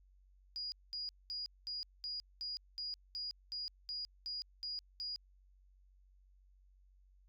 sine tone bursts, 4879 Hz, D#8, 35 cents flat, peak -39 dBFS, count 13, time 0.56-5.16 s, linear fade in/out 0 ms, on 160 ms, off 210 ms, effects added 47 Hz sine -63 dBFS peak until 7.28 s

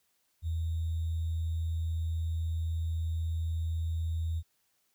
sine tone with sample-and-hold, 81.9 Hz, E2, 11 cents flat, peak -29 dBFS, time 0.42-4.43 s, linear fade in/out 50 ms, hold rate 3675 Hz, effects white hiss -74 dBFS RMS until 4.94 s

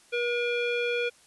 square tone with low-pass filter, 480.1 Hz, B4, 49 cents flat, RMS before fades -28 dBFS, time 0.12-1.1 s, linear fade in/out 20 ms, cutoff 2800 Hz, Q 7.4, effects white hiss -58 dBFS RMS until 1.26 s + resampled to 24000 Hz

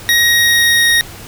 25% pulse tone with pitch glide, 1885 to 1870.9 Hz, A#6 to A#6, +19 to +6 cents, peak -5 dBFS, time 0.09-1.01 s, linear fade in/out 0 ms, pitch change -13 cents, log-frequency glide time 0.26-0.89 s, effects added 100 Hz sine -37 dBFS peak until 1.27 s + pink hiss -33 dBFS RMS until 1.27 s

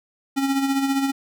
square tone with tremolo, 273 Hz, C#4, 26 cents flat, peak -18 dBFS, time 0.36-1.12 s, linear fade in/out 20 ms, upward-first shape sine, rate 15 Hz, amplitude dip 50%, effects none

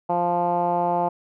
10% pulse tone with low-pass filter, 174.61 Hz, F3, in tune, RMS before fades -22 dBFS, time 0.09-1.09 s, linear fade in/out 10 ms, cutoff 810 Hz, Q 4.6, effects none

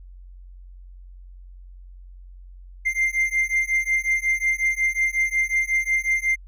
triangle beating tone pair, 2093 / 2098.5 Hz, C7 / C7, 0 / +5 cents, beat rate 5.5 Hz, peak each -21 dBFS, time 2.85-6.36 s, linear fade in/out 20 ms, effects added 45 Hz sine -40 dBFS peak until 6.47 s

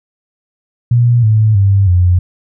sine tone with pitch steps, 120 / 108.78 / 98.6 / 89.38 Hz, B2 / A2 / G2 / F2, -49 / -19 / +11 / +41 cents, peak -6 dBFS, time 0.91-2.19 s, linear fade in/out 5 ms, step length 320 ms, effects none

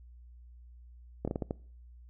slowing click train, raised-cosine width 2 ms, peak -19 dBFS, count 6, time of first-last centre 1.25-1.509 s, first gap 26 ms, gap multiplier 1.35, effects noise-tail reverb RT60 0.5 s tail -23 dB re dry + added 60 Hz sine -50 dBFS peak until 2.09 s

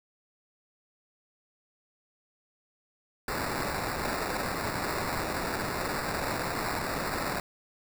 white noise with sample-and-hold, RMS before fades -32 dBFS, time 3.28-7.4 s, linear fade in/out 2 ms, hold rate 3150 Hz, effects none

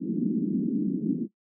white band-pass noise, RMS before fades -27 dBFS, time 0-1.28 s, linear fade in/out 50 ms, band 180 to 310 Hz, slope 48 dB/octave, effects noise-tail reverb RT60 0.1 s tail -17 dB re dry

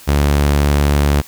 sawtooth tone with vibrato, 72.1 Hz, D2, 31 cents flat, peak -7 dBFS, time 0.07-1.22 s, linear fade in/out 20 ms, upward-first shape sine, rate 19 Hz, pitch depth 18 cents each way, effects white hiss -40 dBFS RMS until 1.27 s

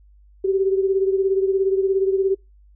sine beating tone pair, 383.7 / 400.7 Hz, G4 / G4, -37 / +38 cents, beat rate 17 Hz, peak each -17 / -24 dBFS, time 0.44-2.35 s, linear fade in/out 10 ms, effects noise-tail reverb RT60 0.2 s tail -24 dB re dry + added 50 Hz sine -48 dBFS peak until 2.75 s

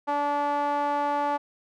sawtooth tone with band-pass filter, 289.2 Hz, D4, 27 cents flat, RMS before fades -26 dBFS, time 0.07-1.38 s, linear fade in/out 20 ms, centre 880 Hz, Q 3.2, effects none

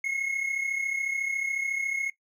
triangle tone pair together, 2139 / 2173 Hz, C7 / C#7, +38 / -35 cents, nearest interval unison, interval 27 cents, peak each -32 / -26 dBFS, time 0.04-2.1 s, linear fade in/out 5 ms, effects noise-tail reverb RT60 0.1 s tail -17 dB re dry

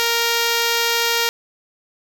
5% pulse tone, 466.2 Hz, A#4, in tune, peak -5 dBFS, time 0-1.29 s, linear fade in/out 0 ms, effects 7-bit

